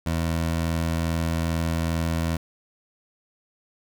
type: tone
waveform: 20% pulse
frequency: 82.41 Hz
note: E2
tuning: in tune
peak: -18 dBFS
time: 0.06-2.37 s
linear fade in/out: 5 ms
effects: none